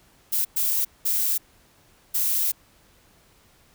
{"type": "noise bursts at uneven times", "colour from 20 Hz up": "violet", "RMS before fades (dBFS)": -23, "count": 4, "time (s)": [[0.32, 0.45], [0.56, 0.85], [1.05, 1.38], [2.14, 2.52]], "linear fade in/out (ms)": 10, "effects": ["pink hiss -58 dBFS RMS until 3.74 s"]}